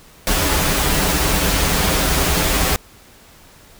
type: noise with comb filter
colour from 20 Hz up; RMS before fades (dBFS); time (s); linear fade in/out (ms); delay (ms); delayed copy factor
pink; -17; 0.27-2.76; 0; 8.6; -0.75
effects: pink hiss -46 dBFS RMS until 3.79 s